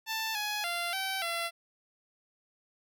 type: tone with pitch steps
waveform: 10% pulse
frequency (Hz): 886 / 838 / 692 / 770 / 679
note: A5 / G#5 / F5 / G5 / F5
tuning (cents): +12 / +15 / -16 / -31 / -49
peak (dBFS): -23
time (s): 0.06-1.51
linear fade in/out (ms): 50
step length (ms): 290
effects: none